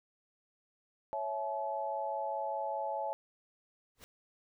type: chord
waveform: sine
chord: A major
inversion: first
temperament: equal with one note detuned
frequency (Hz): 554.4 / 659.3 / 857.9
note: C#5 / E5 / A5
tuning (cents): 0 / 0 / -44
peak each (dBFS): -39 / -39 / -36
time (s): 1.13-3.13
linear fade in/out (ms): 0
type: noise with exponential growth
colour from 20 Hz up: pink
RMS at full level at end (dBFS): -47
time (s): 3.95-4.04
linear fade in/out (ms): 0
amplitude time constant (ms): 19
effects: none